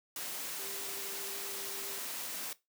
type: tone in noise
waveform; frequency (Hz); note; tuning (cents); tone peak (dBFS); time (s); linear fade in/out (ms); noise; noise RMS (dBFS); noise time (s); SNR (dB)
sine; 395.4; G4; +15; -50; 0.59-1.99; 2; white; -40; 0.16-2.53; -13
effects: noise-tail reverb RT60 0.2 s tail -18 dB re dry + high-pass 200 Hz 12 dB/octave